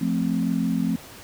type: chord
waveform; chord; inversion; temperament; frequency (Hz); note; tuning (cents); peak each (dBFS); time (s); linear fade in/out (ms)
sine; F major; none; equal; 174.61 / 220 / 261.6; F3 / A3 / C4; 0 / 0 / 0; -25; 0.01-0.96; 5
effects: pink hiss -43 dBFS RMS until 1.23 s + high-pass 60 Hz 12 dB/octave